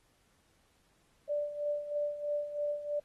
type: tone with tremolo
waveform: sine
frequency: 587.3 Hz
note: D5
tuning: in tune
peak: -29 dBFS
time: 1.29-3 s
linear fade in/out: 10 ms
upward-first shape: sine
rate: 3.1 Hz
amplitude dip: 70%
effects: pink hiss -71 dBFS RMS until 3.04 s + AAC 32 kbps